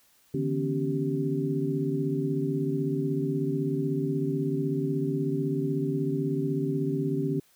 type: tone cluster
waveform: sine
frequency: 146.7 / 162.9 / 244 / 277.5 / 387.5 Hz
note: D3 / E3 / B3 / C#4 / G4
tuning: -2 / -20 / -21 / +2 / -20 cents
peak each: -30 / -35 / -35 / -30 / -31 dBFS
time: 0.34-7.4 s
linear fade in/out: 5 ms
effects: white hiss -63 dBFS RMS until 7.55 s